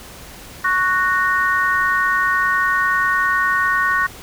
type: harmonic tone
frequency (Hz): 370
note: F#4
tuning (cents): 0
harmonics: 3 / 4 / 5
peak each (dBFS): -19 / -19 / -19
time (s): 0.64-4.07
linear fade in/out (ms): 10
effects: pink hiss -38 dBFS RMS until 4.22 s